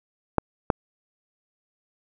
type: clicks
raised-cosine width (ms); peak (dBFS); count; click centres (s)
1; -4; 2; 0.383 / 0.702
effects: none